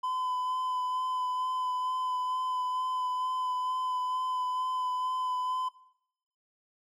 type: tone with vibrato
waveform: triangle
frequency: 1012 Hz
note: B5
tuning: 42 cents sharp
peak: -27 dBFS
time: 0.03-5.69 s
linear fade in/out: 10 ms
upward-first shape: sine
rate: 2.2 Hz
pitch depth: 13 cents each way
effects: noise-tail reverb RT60 0.8 s tail -20 dB re dry